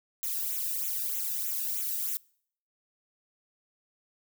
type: noise with flanger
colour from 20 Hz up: violet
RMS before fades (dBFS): -32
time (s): 0.23-2.17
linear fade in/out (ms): 0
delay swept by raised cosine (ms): 0.2 to 0.97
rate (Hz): 3.2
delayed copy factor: -0.95
effects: noise-tail reverb RT60 0.6 s tail -25 dB re dry